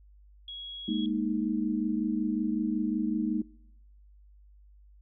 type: tone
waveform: sine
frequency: 3322 Hz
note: G#7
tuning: in tune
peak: -38 dBFS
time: 0.48-1.06 s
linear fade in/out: 2 ms
type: chord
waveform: sine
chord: Ab suspended second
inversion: none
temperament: equal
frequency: 207.7 / 233.1 / 311.1 Hz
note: Ab3 / Bb3 / Eb4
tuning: 0 / 0 / 0 cents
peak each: -31 dBFS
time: 0.88-3.42 s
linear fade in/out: 5 ms
effects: noise-tail reverb RT60 0.9 s tail -24 dB re dry + added 50 Hz sine -53 dBFS peak until 5.01 s